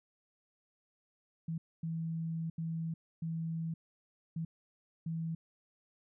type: tone bursts at uneven times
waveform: sine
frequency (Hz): 163.5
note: E3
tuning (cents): -14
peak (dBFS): -34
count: 6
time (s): 1.48-1.58 / 1.83-2.5 / 2.58-2.94 / 3.22-3.74 / 4.36-4.45 / 5.06-5.35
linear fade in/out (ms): 5
effects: none